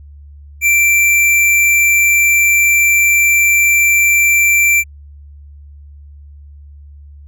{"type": "tone", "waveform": "square", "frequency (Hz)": 2349, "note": "D7", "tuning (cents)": 0, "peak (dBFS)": -9, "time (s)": [0.61, 4.84], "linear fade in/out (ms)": 50, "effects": ["added 72 Hz sine -34 dBFS peak until 7.27 s"]}